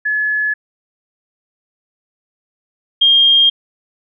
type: tone pair in turn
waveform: sine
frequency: 1708 / 3219 Hz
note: G#6 / G7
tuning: +48 / +45 cents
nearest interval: major seventh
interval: 1097 cents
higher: second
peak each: -14 / -7 dBFS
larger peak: second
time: 0.05-0.54 / 3.01-3.5 s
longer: neither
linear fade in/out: 10 ms
effects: none